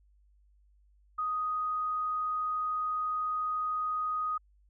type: tone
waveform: sine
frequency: 1247 Hz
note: D#6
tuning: 3 cents sharp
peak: -29 dBFS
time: 1.18-4.38 s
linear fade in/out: 10 ms
effects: added 50 Hz sine -61 dBFS peak until 4.69 s